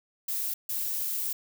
violet noise bursts at uneven times, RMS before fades -31 dBFS, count 2, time 0.28-0.54 / 0.69-1.33 s, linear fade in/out 5 ms, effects none

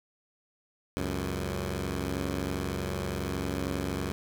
10% pulse tone pair together, 69.3 / 92.64 Hz, C#2 / F#2, 0 / +3 cents, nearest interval perfect fourth, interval 503 cents, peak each -25 dBFS, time 0.97-4.12 s, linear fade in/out 0 ms, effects none

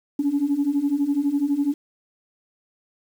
sine beating tone pair, 277.2 / 289.2 Hz, C#4 / D4, 0 / -27 cents, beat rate 12 Hz, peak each -23 / -20 dBFS, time 0.19-1.74 s, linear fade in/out 5 ms, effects tanh soft clip ceiling -13 dBFS + 8-bit

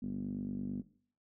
5% pulse tone with low-pass filter, 49 Hz, G1, in tune, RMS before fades -39 dBFS, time 0.02-0.82 s, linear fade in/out 10 ms, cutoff 230 Hz, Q 7.2, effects noise-tail reverb RT60 0.5 s tail -17 dB re dry

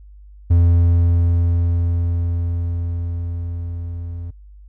triangle tone with level ramp, 85.8 Hz, F2, 30 cents flat, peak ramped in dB -7 to -24 dBFS, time 0.5-4.31 s, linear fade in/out 10 ms, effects added 50 Hz sine -39 dBFS peak until 4.68 s

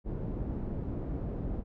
pink low-pass noise, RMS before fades -35 dBFS, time 0.04-1.64 s, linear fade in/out 50 ms, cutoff 380 Hz, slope 12 dB/octave, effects none

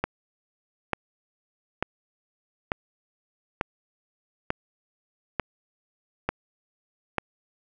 click train, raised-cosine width 0.5 ms, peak -9 dBFS, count 9, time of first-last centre 0.04-7.183 s, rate 1.12 Hz, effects none

